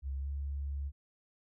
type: tone with pitch glide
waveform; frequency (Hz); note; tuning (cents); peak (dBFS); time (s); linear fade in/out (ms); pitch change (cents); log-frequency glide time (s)
sine; 68 to 70.24; C#2 to C#2; -33 to +23; -34; 0.02-0.92; 50; +56; 0.19-0.28
effects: none